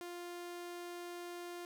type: tone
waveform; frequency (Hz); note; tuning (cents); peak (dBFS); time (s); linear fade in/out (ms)
sawtooth; 350; F4; +4; -40; 0.01-1.65; 0
effects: none